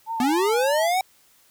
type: tone with vibrato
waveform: sine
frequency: 868 Hz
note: A5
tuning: 24 cents flat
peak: -25 dBFS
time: 0.06-0.9 s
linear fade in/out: 50 ms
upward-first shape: sine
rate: 3.3 Hz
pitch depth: 93 cents each way
type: linear sweep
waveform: square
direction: up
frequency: 235.6 to 770 Hz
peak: -20 dBFS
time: 0.2-1.01 s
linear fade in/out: 2 ms
effects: white hiss -58 dBFS RMS until 1.5 s